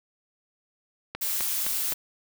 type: click train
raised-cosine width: 0.3 ms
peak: -16 dBFS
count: 4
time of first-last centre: 1.15-1.923 s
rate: 3.88 Hz
type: noise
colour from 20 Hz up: blue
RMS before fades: -28 dBFS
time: 1.21-1.94 s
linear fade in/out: 10 ms
effects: none